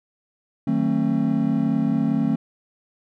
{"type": "chord", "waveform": "triangle", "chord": "D# diminished seventh", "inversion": "none", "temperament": "just", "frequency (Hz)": [155.56, 186.68, 224, 268.8], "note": ["D#3", "F#3", "A3", "C4"], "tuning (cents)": [0, 16, 31, 47], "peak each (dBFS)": [-24, -25, -20, -21], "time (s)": [0.67, 2.36], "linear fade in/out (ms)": 5, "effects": []}